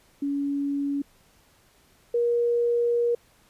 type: tone pair in turn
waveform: sine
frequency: 282.3 / 474.8 Hz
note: C#4 / A#4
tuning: +32 / +32 cents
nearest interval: major sixth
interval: 900 cents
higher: second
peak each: -24 / -20 dBFS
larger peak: second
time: 0.22-1.02 / 2.14-3.15 s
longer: second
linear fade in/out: 5 ms
effects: pink hiss -60 dBFS RMS until 3.49 s + resampled to 32000 Hz